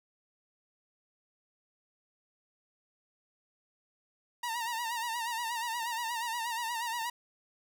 sawtooth tone with vibrato, 932.3 Hz, A#5, in tune, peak -29 dBFS, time 4.43-7.1 s, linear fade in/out 5 ms, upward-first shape sine, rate 8.4 Hz, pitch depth 74 cents each way, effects none

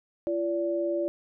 sine tone pair together, 341.3 / 578.2 Hz, F4 / D5, -40 / -27 cents, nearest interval major sixth, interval 913 cents, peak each -28 dBFS, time 0.27-1.08 s, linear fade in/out 0 ms, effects none

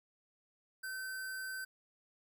sine tone with sample-and-hold, 1531 Hz, G6, 41 cents flat, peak -39 dBFS, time 0.83-1.65 s, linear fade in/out 10 ms, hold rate 6300 Hz, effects none

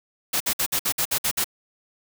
white noise bursts, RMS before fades -23 dBFS, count 9, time 0.33-1.444 s, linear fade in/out 10 ms, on 74 ms, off 56 ms, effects none

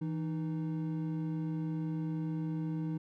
triangle tone pair together, 162.5 / 308.9 Hz, E3 / D#4, -24 / -12 cents, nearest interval major seventh, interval 1112 cents, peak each -32 / -36 dBFS, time 0.01-2.98 s, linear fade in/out 10 ms, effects none

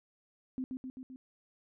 sine tone with echo, 258.3 Hz, C4, 22 cents flat, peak -33 dBFS, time 0.58-0.64 s, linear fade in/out 0 ms, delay 130 ms, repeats 4, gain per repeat -3 dB, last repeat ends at 1.16 s, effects none

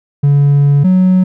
triangle tone pair in turn, 142.5 / 185.02 Hz, C#3 / F#3, +48 / 0 cents, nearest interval perfect fourth, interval 452 cents, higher second, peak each -3 dBFS, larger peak neither, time 0.23-0.84 / 0.84-1.24 s, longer first, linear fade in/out 10 ms, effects tanh soft clip ceiling 0 dBFS

